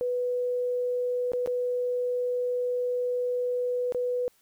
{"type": "tone with dropouts", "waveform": "sine", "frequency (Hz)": 493.9, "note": "B4", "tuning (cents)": 0, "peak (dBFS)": -25, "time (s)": [0.01, 4.28], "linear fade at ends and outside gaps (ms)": 0, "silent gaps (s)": [[1.319, 1.334], [1.461, 1.474], [3.923, 3.947]], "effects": ["white hiss -65 dBFS RMS until 4.41 s"]}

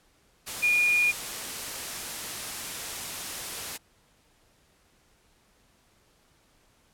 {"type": "tone in noise", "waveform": "sine", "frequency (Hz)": 2434, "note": "D#7", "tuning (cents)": -39, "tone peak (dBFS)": -20, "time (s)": [0.62, 1.12], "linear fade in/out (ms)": 20, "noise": "white", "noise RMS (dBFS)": -35, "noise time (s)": [0.46, 3.78], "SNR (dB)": 12, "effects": ["pink hiss -64 dBFS RMS until 6.93 s", "low-pass 12000 Hz 12 dB/octave"]}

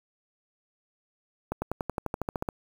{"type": "accelerating click train", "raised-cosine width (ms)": 1, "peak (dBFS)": -15, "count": 13, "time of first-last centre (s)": [1.52, 2.488], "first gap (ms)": 100, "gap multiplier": 0.96, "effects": ["7-bit"]}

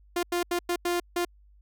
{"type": "tone bursts at uneven times", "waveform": "sawtooth", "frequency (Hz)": 350, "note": "F4", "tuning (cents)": 4, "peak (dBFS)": -21, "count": 6, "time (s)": [[0.16, 0.23], [0.32, 0.43], [0.51, 0.59], [0.69, 0.76], [0.85, 1], [1.16, 1.25]], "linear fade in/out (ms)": 5, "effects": ["added 50 Hz sine -54 dBFS peak until 1.61 s"]}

